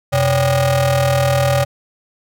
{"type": "ring-modulated tone", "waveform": "35% pulse", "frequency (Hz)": 220, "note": "A3", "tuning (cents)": 0, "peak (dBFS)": -8, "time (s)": [0.12, 1.65], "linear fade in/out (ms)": 20, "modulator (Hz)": 350, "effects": []}